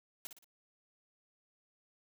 white noise with echo, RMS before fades -44 dBFS, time 0.25-0.27 s, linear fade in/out 0 ms, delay 58 ms, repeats 3, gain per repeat -7 dB, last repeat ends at 0.444 s, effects none

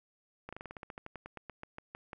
slowing click train, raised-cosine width 0.5 ms, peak -28 dBFS, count 19, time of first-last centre 0.49-2.132 s, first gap 36 ms, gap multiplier 1.1, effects none

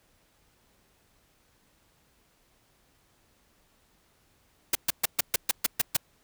white noise bursts, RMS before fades -23 dBFS, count 9, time 4.73-5.968 s, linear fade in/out 5 ms, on 22 ms, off 130 ms, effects pink hiss -66 dBFS RMS until 6.23 s

